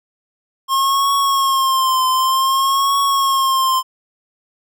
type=tone with vibrato; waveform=square; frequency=1071 Hz; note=C6; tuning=40 cents sharp; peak=-14 dBFS; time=0.68-3.83 s; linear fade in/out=50 ms; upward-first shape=triangle; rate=0.54 Hz; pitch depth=66 cents each way; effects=none